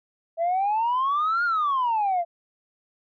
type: exponential two-way sweep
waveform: sine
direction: up then down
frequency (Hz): 652 to 1442 to 669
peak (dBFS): -19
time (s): 0.37-2.25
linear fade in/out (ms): 50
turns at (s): 1.44
effects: tanh soft clip ceiling -18 dBFS